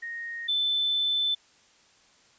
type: tone pair in turn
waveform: sine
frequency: 1862 / 3522 Hz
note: A#6 / A7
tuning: -2 / +1 cents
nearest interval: major seventh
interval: 1103 cents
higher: second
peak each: -33 / -23 dBFS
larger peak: second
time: 0.02-0.48 / 0.48-1.35 s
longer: second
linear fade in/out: 10 ms
effects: white hiss -60 dBFS RMS until 2.38 s + resampled to 16000 Hz